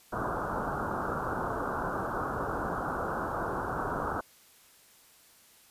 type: low-pass noise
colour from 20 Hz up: white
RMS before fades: -33 dBFS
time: 0.12-4.21 s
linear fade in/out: 10 ms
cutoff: 1500 Hz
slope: 96 dB/octave
effects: white hiss -59 dBFS RMS until 5.7 s + resampled to 32000 Hz